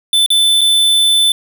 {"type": "tone with dropouts", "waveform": "square", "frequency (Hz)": 3520, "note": "A7", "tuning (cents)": 0, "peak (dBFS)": -9, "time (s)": [0.13, 1.32], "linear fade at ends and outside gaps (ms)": 2, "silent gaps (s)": [[0.262, 0.303], [0.61, 0.614]], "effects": []}